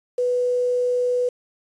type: tone with quantisation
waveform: sine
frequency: 493.9 Hz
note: B4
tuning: in tune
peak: -18 dBFS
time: 0.18-1.29 s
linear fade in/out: 5 ms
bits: 7
effects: resampled to 22050 Hz